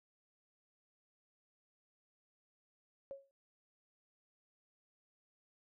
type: tone with exponential decay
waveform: sine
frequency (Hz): 550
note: C#5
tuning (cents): -14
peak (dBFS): -40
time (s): 3.11-3.31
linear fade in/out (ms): 0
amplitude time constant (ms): 42
effects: none